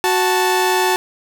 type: tone pair together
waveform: sawtooth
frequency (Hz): 369.8 / 879.5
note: F#4 / A5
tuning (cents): -1 / -1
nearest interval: octave + minor third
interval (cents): 1500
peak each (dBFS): -13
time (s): 0.04-0.96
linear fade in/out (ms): 0
effects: none